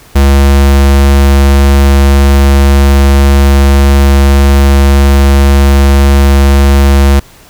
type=tone; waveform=square; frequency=69.3 Hz; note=C#2; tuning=in tune; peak=-3 dBFS; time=0.15-7.2 s; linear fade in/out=10 ms; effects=pink hiss -38 dBFS RMS until 7.49 s